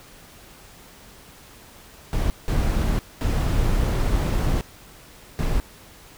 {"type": "noise bursts at uneven times", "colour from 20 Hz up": "brown", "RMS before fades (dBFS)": -21, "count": 4, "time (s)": [[2.13, 2.3], [2.48, 2.99], [3.21, 4.61], [5.39, 5.6]], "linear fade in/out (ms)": 0, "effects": ["pink hiss -47 dBFS RMS until 6.17 s"]}